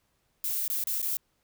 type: noise with dropouts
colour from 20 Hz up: violet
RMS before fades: -30 dBFS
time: 0.44-1.17 s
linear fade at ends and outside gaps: 1 ms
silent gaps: 0.679-0.7 / 0.839-0.871 / 1.018-1.027 s
effects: pink hiss -73 dBFS RMS until 1.43 s